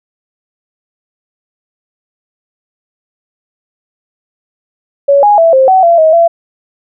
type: tone with pitch steps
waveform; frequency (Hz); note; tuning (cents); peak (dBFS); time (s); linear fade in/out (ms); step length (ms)
sine; 562 / 827 / 662 / 528 / 755 / 680 / 634 / 675; C#5 / G#5 / E5 / C5 / F#5 / F5 / D#5 / E5; +24 / -8 / +7 / +16 / +35 / -46 / +32 / +41; -3; 5.08-6.28; 10; 150
effects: none